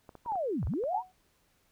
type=clicks; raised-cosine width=1 ms; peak=-33 dBFS; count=9; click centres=0.092 / 0.153 / 0.261 / 0.321 / 0.356 / 0.629 / 0.671 / 0.737 / 0.838 s
type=linear two-way sweep; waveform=sine; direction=down then up; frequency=1010 to 52.4 to 1010 Hz; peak=-29 dBFS; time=0.25-1.03 s; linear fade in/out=50 ms; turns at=0.66 s
type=tone with exponential decay; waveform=sine; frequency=740 Hz; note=F#5; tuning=in tune; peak=-25 dBFS; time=0.93-1.12 s; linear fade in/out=5 ms; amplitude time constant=40 ms
effects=pink hiss -70 dBFS RMS until 1.71 s